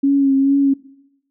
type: tone with vibrato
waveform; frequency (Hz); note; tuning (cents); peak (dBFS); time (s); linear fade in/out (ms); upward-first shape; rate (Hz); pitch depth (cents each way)
sine; 274.9; C#4; -14; -11; 0.03-0.74; 10; sine; 2.3; 29
effects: noise-tail reverb RT60 0.8 s tail -19 dB re dry